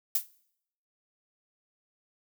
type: noise with exponential decay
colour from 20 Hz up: violet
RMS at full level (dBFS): -21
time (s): 0.15-0.27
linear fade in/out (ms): 5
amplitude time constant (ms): 25
effects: noise-tail reverb RT60 0.7 s tail -21 dB re dry